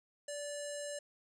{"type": "tone with low-pass filter", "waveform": "square", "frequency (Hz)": 581, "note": "D5", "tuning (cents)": -19, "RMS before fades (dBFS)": -42, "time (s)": [0.28, 0.99], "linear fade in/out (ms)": 5, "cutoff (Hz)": 8100, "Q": 8.2, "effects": []}